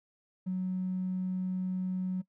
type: tone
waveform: triangle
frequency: 185 Hz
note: F#3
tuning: in tune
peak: -26 dBFS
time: 0.46-2.22 s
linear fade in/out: 20 ms
effects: noise-tail reverb RT60 0.1 s tail -22 dB re dry + tanh soft clip ceiling -28 dBFS